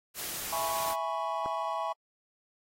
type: noise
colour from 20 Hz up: white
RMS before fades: -37 dBFS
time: 0.14-0.96 s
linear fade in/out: 50 ms
type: chord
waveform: triangle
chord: C# minor seventh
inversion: first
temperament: equal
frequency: 659.3 / 830.6 / 987.8 / 1108.7 Hz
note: E5 / G#5 / B5 / C#6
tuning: 0 / 0 / 0 / 0 cents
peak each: -34 dBFS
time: 0.52-1.93 s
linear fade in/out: 10 ms
type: click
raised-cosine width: 1 ms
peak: -24 dBFS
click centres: 1.46 s
effects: AAC 48 kbps